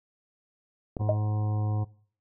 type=clicks; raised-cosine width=2 ms; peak=-19 / -26 dBFS; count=2; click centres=0.968 / 1.015 s
type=harmonic tone; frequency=105.8 Hz; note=G#2; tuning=33 cents sharp; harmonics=1 / 2 / 3 / 4 / 5 / 7 / 8 / 9 / 10; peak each=-25 / -41 / -41 / -47 / -45 / -42 / -54 / -46 / -50 dBFS; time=0.99-1.85 s; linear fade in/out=20 ms
type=tone with exponential decay; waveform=sine; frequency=622.3 Hz; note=D#5; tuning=in tune; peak=-17 dBFS; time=1.09-1.19 s; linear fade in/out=2 ms; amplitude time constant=21 ms
effects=noise-tail reverb RT60 0.5 s tail -21 dB re dry